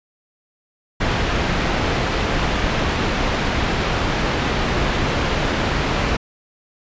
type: low-pass noise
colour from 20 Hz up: pink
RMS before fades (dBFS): -20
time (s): 1-6.17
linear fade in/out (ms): 10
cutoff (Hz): 3300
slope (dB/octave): 12
effects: resampled to 16000 Hz